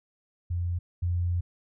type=tone pair in turn; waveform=sine; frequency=87.31 / 87.62 Hz; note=F2 / F2; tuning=0 / +6 cents; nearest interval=unison; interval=6 cents; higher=second; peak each=-26 / -24 dBFS; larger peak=second; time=0.5-0.79 / 1.02-1.41 s; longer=second; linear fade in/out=10 ms; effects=none